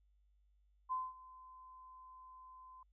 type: tone with ADSR envelope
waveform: sine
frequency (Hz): 1028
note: C6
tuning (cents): -31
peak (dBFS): -34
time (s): 0.89-2.83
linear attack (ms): 30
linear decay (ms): 210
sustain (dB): -20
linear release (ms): 3
effects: added 50 Hz sine -69 dBFS peak until 2.92 s